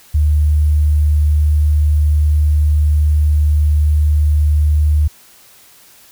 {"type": "tone with sample-and-hold", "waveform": "sine", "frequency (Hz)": 75.1, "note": "D2", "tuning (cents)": 39, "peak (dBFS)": -9, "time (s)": [0.14, 5.08], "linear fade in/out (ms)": 10, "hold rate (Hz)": 11025, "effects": ["white hiss -45 dBFS RMS until 6.11 s"]}